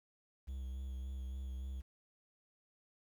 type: tone with vibrato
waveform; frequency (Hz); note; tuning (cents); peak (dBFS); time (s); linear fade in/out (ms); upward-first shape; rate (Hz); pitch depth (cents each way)
triangle; 65.41; C2; 0; -38; 0.47-1.82; 20; sine; 3.5; 28
effects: 11-bit